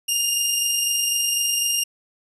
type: tone pair together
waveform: 15% pulse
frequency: 2794 / 2818 Hz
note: F7 / F7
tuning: 0 / +15 cents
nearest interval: unison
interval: 15 cents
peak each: -21 / -13 dBFS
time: 0.08-1.84 s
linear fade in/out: 10 ms
effects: resampled to 32000 Hz